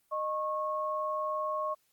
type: tone pair together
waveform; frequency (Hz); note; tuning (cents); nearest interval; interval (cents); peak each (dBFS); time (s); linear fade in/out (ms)
sine; 615.7 / 1093; D#5 / C#6; -18 / -25; minor seventh; 993; -34 / -32; 0.11-1.75; 20
effects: white hiss -72 dBFS RMS until 1.92 s + Opus 32 kbps